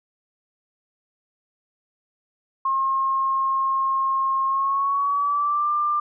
sine tone with pitch glide, 1073 to 1190.6 Hz, C6 to D6, +43 to +23 cents, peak -19 dBFS, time 2.65-6 s, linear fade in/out 5 ms, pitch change +180 cents, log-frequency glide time 4.46-5.71 s, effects none

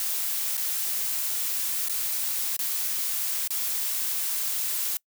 blue noise with dropouts, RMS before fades -28 dBFS, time 0-4.97 s, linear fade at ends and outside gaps 1 ms, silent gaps 0.57-0.576 / 1.885-1.895 / 2.566-2.591 / 3.476-3.505 s, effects noise-tail reverb RT60 0.1 s tail -25 dB re dry

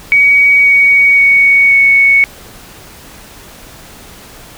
sine tone with pitch steps, 2257 / 2244 / 2231 / 2218 Hz, C#7 / C#7 / C#7 / C#7, +31 / +21 / +11 / 0 cents, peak -4 dBFS, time 0.12-2.24 s, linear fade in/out 0 ms, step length 530 ms, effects pink hiss -35 dBFS RMS until 4.57 s

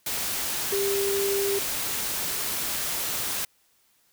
sine tone in noise, 397.2 Hz, G4, 23 cents sharp, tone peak -24 dBFS, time 0.72-1.59 s, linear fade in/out 5 ms, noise white, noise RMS -29 dBFS, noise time 0.06-3.45 s, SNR +2 dB, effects white hiss -65 dBFS RMS until 4.12 s

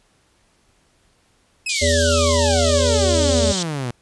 sawtooth exponential sweep, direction down, 2615 to 116.54 Hz, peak -19 dBFS, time 1.66-3.91 s, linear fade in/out 5 ms
pink band-pass noise, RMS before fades -25 dBFS, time 1.69-3.63 s, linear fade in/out 5 ms, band 3000 to 8500 Hz, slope 96 dB/octave
harmonic tone, 82.41 Hz, E2, in tune, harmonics 1 / 3 / 5 / 7, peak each -19 / -25 / -25 / -18 dBFS, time 1.81-3.53 s, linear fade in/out 20 ms
effects pink hiss -60 dBFS RMS until 4.01 s + resampled to 24000 Hz

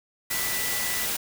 sine tone in noise, 1975.5 Hz, B6, in tune, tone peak -33 dBFS, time 0.3-1.06 s, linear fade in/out 10 ms, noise white, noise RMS -28 dBFS, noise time 0.3-1.17 s, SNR -8 dB, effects none

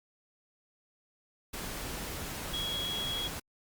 sine tone in noise, 3323 Hz, G#7, in tune, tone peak -33 dBFS, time 2.53-3.28 s, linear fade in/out 10 ms, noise pink, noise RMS -39 dBFS, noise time 1.53-3.4 s, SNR +3 dB, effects Opus 48 kbps

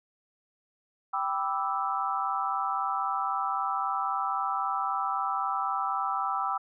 sine chord, E minor seventh, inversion first, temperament equal, 784 / 987.8 / 1174.7 / 1318.5 Hz, G5 / B5 / D6 / E6, 0 / 0 / 0 / 0 cents, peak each -32 / -34 / -33 / -31 dBFS, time 1.13-6.58 s, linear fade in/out 10 ms, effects none

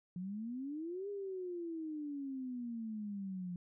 sine exponential two-way sweep, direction up then down, 174.61 to 410.1 to 174.61 Hz, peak -39 dBFS, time 0.16-3.56 s, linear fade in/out 2 ms, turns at 1.09 s, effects none

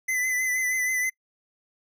square tone with vibrato, 2018 Hz, B6, 37 cents sharp, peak -24 dBFS, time 0.08-1.1 s, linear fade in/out 10 ms, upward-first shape triangle, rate 6.3 Hz, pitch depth 41 cents each way, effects noise-tail reverb RT60 0.1 s tail -26 dB re dry

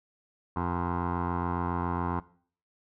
15% pulse tone with low-pass filter, 87.31 Hz, F2, in tune, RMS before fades -30 dBFS, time 0.56-2.2 s, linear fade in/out 5 ms, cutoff 1100 Hz, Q 7.6, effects noise-tail reverb RT60 0.5 s tail -19 dB re dry

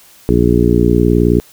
harmonic tone, 59.3 Hz, A#1, 30 cents sharp, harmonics 1 / 2 / 3 / 4 / 5 / 6 / 7, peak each -16 / -16 / -16 / -16 / -16 / -16 / -16 dBFS, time 0.29-1.4 s, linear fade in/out 0 ms, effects white hiss -44 dBFS RMS until 1.52 s

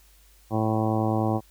harmonic tone, 109.6 Hz, A2, 6 cents flat, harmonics 1 / 2 / 3 / 4 / 5 / 6 / 7 / 8 / 9 / 10, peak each -26 / -28 / -28 / -35 / -32 / -35 / -30 / -40 / -36 / -40 dBFS, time 0.5-1.41 s, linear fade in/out 50 ms, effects added 50 Hz sine -55 dBFS peak until 1.5 s + white hiss -59 dBFS RMS until 1.5 s

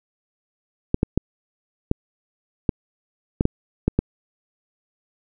clicks, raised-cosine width 3 ms, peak -4 dBFS, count 9, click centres 0.944 / 1.031 / 1.176 / 1.914 / 2.692 / 3.409 / 3.454 / 3.88 / 3.99 s, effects none

